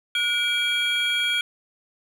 triangle tone cluster, 1449 / 2328 / 3278 Hz, F#6 / D7 / G#7, -37 / -16 / -23 cents, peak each -26 / -24 / -22 dBFS, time 0.15-1.41 s, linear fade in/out 2 ms, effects none

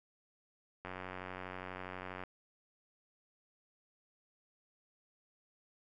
click train, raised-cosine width 0.5 ms, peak -28 dBFS, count 129, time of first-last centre 0.85-2.237 s, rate 92.3 Hz, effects none

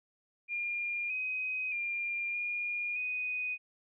sine tone with pitch steps, 2409 / 2517 / 2397 / 2425 / 2491 Hz, D7 / D#7 / D7 / D#7 / D#7, +43 / +19 / +35 / -45 / +1 cents, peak -32 dBFS, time 0.48-3.58 s, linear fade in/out 50 ms, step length 620 ms, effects none

